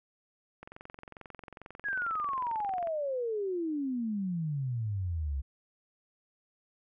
click train, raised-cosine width 0.5 ms, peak -30 dBFS, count 51, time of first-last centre 0.63-2.872 s, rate 22.3 Hz
sine exponential sweep, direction down, 1700 to 65.2 Hz, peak -30 dBFS, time 1.84-5.42 s, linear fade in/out 20 ms
effects none

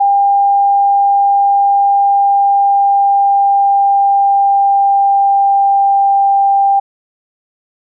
sine tone with pitch glide, 800 to 792.6 Hz, G5 to G5, +35 to +19 cents, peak -7 dBFS, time 0-6.8 s, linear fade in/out 10 ms, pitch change -16 cents, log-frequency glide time 1.82-6.34 s, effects none

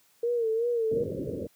sine tone with vibrato, 461.4 Hz, A#4, 18 cents flat, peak -24 dBFS, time 0.23-1.04 s, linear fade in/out 5 ms, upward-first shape sine, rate 2.7 Hz, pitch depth 79 cents each way
white low-pass noise, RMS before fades -33 dBFS, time 0.91-1.47 s, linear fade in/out 5 ms, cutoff 560 Hz, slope 96 dB/octave
effects white hiss -64 dBFS RMS until 1.55 s + high-pass 100 Hz 12 dB/octave

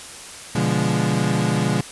35% pulse chord, B diminished seventh, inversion none, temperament equal with one note detuned, 123.47 / 145.82 / 174.61 / 207.7 Hz, B2 / D3 / F3 / Ab3, 0 / -12 / 0 / 0 cents, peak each -22 dBFS, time 0.55-1.81 s, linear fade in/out 5 ms, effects white hiss -37 dBFS RMS until 1.91 s + resampled to 24000 Hz

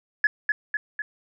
sine tone with echo, 1700 Hz, G#6, 40 cents sharp, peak -14 dBFS, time 0.24-0.27 s, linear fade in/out 2 ms, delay 250 ms, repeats 3, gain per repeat -4 dB, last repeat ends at 1.02 s, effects tanh soft clip ceiling -10 dBFS

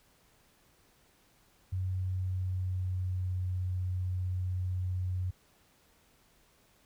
sine tone with pitch glide, 93 to 91.56 Hz, F#2 to F#2, +9 to -18 cents, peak -30 dBFS, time 1.72-5.31 s, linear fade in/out 10 ms, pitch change -27 cents, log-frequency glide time 1.9-3.48 s, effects pink hiss -66 dBFS RMS until 6.85 s

